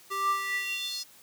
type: tone with high-pass filter sweep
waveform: square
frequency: 392 Hz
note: G4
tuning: in tune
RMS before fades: -31 dBFS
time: 0.1-1.04 s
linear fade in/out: 20 ms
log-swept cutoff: 800 to 5100 Hz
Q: 5.8
effects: white hiss -55 dBFS RMS until 1.22 s + high-pass 80 Hz 12 dB/octave